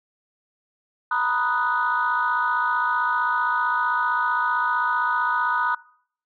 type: chord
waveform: sine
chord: B major seventh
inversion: third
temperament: equal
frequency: 932.3 / 987.8 / 1244.5 / 1480 Hz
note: A#5 / B5 / D#6 / F#6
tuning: 0 / 0 / 0 / 0 cents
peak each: -27 / -25 / -24 / -24 dBFS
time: 1.11-5.75 s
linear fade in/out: 5 ms
effects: noise-tail reverb RT60 0.6 s tail -22 dB re dry + tanh soft clip ceiling -12 dBFS